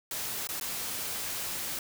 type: noise with dropouts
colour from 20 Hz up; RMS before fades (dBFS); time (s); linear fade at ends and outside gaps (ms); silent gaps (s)
white; -35; 0.11-1.79; 2; 0.472-0.489 / 0.599-0.61
effects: none